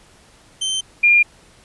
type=tone pair in turn; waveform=sawtooth / sine; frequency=3106 / 2407 Hz; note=G7 / D7; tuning=-17 / +42 cents; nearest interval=major third; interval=441 cents; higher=first; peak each=-16 / -9 dBFS; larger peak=second; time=0.61-0.81 / 1.03-1.23 s; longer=neither; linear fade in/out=10 ms; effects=pink hiss -50 dBFS RMS until 1.64 s + resampled to 24000 Hz